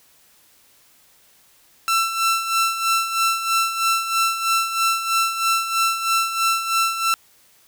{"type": "tone with tremolo", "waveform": "sawtooth", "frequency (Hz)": 1340, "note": "E6", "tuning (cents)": 28, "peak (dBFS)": -12, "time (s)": [1.88, 7.14], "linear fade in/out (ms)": 0, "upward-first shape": "sine", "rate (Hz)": 3.1, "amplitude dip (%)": 65, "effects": ["white hiss -55 dBFS RMS until 7.67 s"]}